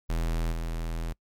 square tone with level steps, 41.2 Hz, E1, in tune, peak -26 / -30 dBFS, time 0.09-1.13 s, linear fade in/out 10 ms, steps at 0.51 s, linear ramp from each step 20 ms, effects noise-tail reverb RT60 0.1 s tail -25 dB re dry + MP3 96 kbps

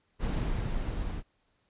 brown noise with level ramp, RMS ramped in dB -28 to -35 dBFS, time 0.19-1.23 s, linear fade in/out 50 ms, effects pink hiss -73 dBFS RMS until 1.69 s + resampled to 8000 Hz

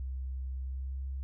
sine tone with pitch glide, 65.2 to 66.72 Hz, C2 to C2, -5 to +34 cents, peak -34 dBFS, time 0-1.23 s, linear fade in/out 0 ms, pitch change +39 cents, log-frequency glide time 0.61-1.04 s, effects none

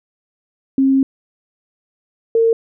sine tone pair in turn, 268.7 / 455.7 Hz, C4 / A#4, +46 / -39 cents, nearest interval major sixth, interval 915 cents, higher second, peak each -10 dBFS, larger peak neither, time 0.78-1.03 / 2.35-2.53 s, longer first, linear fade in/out 2 ms, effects none

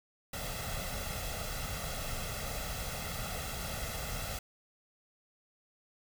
pink noise with comb filter, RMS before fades -38 dBFS, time 0.33-4.39 s, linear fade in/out 5 ms, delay 1.5 ms, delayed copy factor +0.75, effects none

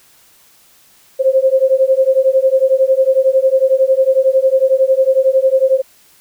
sine beating tone pair, 523.3 / 534.3 Hz, C5 / C5, 0 / +36 cents, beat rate 11 Hz, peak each -12 dBFS, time 1.19-5.82 s, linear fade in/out 20 ms, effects white hiss -49 dBFS RMS until 6.2 s

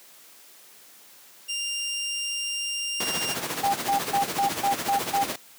20% pulse tone, 2794 Hz, F7, in tune, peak -23 dBFS, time 1.48-3.35 s, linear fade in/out 20 ms
pink noise with tremolo, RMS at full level -27 dBFS, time 3-5.36 s, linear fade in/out 5 ms, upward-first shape sine, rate 14 Hz, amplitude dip 60%
sine tone bursts, 798 Hz, G5, 31 cents sharp, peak -20 dBFS, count 7, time 3.63-5.24 s, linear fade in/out 10 ms, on 110 ms, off 140 ms
effects white hiss -51 dBFS RMS until 5.58 s + high-pass 200 Hz 12 dB/octave

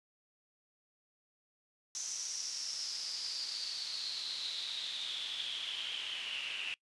pink noise with band-pass filter sweep, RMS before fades -40 dBFS, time 1.95-6.74 s, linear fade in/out 0 ms, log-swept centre 6100 to 2700 Hz, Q 8.4, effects noise-tail reverb RT60 0.1 s tail -24 dB re dry + resampled to 24000 Hz

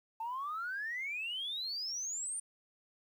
sine exponential sweep, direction up, 880 to 9230 Hz, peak -35 dBFS, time 0.2-2.4 s, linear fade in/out 5 ms, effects tanh soft clip ceiling -32 dBFS + 11-bit

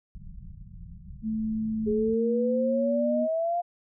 pink low-pass noise, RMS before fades -43 dBFS, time 0.15-2.14 s, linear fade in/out 0 ms, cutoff 200 Hz, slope 96 dB/octave
sine tone with pitch glide, 219.3 to 240.5 Hz, A3 to B3, -6 to -46 cents, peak -26 dBFS, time 1.22-3.28 s, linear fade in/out 50 ms, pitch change +160 cents, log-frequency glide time 1.9-3.02 s
sine exponential sweep, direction up, 414.2 to 706 Hz, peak -24 dBFS, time 1.86-3.62 s, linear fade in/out 20 ms
effects none

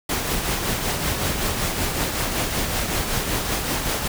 pink noise with tremolo, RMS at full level -22 dBFS, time 0.09-4.08 s, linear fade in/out 5 ms, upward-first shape triangle, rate 5.3 Hz, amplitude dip 45%, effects none

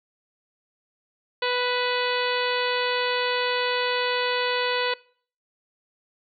harmonic tone with a mistuned harmonic, 493.9 Hz, B4, in tune, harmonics 1 / 2 / 3 / 4 / 5 / 6 / 7 / 8 / 9, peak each -26 / -29 / -31 / -32 / -33 / -34 / -34 / -35 / -36 dBFS, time 1.42-4.94 s, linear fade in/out 5 ms, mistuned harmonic 5, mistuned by +29 cents, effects noise-tail reverb RT60 0.5 s tail -23 dB re dry

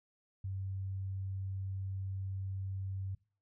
sine tone, 96.1 Hz, G2, 34 cents flat, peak -36 dBFS, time 0.44-3.15 s, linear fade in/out 5 ms, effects noise-tail reverb RT60 0.4 s tail -23 dB re dry

